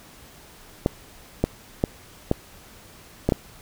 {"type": "clicks", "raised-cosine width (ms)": 2, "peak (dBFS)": -5, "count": 6, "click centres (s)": [0.861, 1.44, 1.839, 2.314, 3.29, 3.322], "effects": ["pink hiss -48 dBFS RMS until 3.61 s"]}